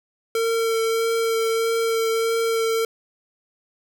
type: tone with vibrato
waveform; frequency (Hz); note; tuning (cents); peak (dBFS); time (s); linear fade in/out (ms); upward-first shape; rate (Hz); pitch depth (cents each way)
square; 453.8; A#4; -47; -20; 0.35-2.85; 2; sine; 1.6; 12
effects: none